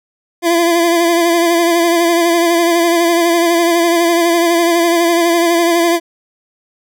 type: tone with vibrato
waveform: 25% pulse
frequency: 339.9 Hz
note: F4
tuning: 47 cents flat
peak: -6 dBFS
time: 0.42-6 s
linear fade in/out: 50 ms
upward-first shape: sine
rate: 12 Hz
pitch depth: 36 cents each way
effects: none